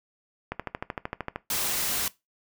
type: click train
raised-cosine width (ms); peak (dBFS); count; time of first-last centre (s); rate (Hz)
0.5; -15; 12; 0.52-1.36; 13.1
type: noise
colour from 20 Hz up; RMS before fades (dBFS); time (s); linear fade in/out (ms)
white; -28; 1.5-2.08; 2
effects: noise-tail reverb RT60 0.2 s tail -19 dB re dry